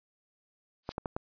blue noise with exponential growth, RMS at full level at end -35 dBFS, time 0.83-0.92 s, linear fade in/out 2 ms, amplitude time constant 18 ms
clicks, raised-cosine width 1 ms, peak -19 dBFS, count 4, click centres 0.891 / 0.981 / 1.058 / 1.165 s
effects resampled to 11025 Hz

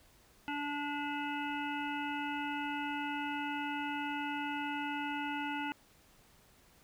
harmonic tone, 290 Hz, D4, 22 cents flat, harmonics 1 / 3 / 5 / 7 / 9 / 10, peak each -39 / -39 / -42 / -47 / -44 / -49 dBFS, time 0.48-5.72 s, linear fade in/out 0 ms, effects pink hiss -64 dBFS RMS until 6.83 s

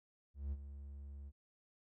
triangle tone with ADSR envelope, 70.2 Hz, C#2, 22 cents sharp, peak -34 dBFS, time 0.34-1.32 s, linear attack 180 ms, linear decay 42 ms, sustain -11 dB, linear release 42 ms, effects none

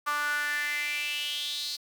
sawtooth tone with high-pass filter sweep, 293.7 Hz, D4, in tune, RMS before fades -31 dBFS, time 0.06-1.77 s, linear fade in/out 20 ms, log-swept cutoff 1200 to 4400 Hz, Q 6.3, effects 8-bit

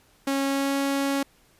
sawtooth tone with pitch glide, 274.4 to 276.8 Hz, C#4 to C#4, -17 to -2 cents, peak -19 dBFS, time 0.27-1.23 s, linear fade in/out 5 ms, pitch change +15 cents, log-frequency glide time 0.45-0.77 s, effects pink hiss -60 dBFS RMS until 1.59 s + resampled to 32000 Hz

